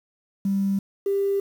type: tone pair in turn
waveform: triangle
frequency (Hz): 196.6 / 396.6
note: G3 / G4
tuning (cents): +5 / +20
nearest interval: octave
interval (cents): 1215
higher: second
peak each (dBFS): -16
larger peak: neither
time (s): 0.45-0.79 / 1.06-1.4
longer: neither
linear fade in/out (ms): 5
effects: tanh soft clip ceiling -18 dBFS + 8-bit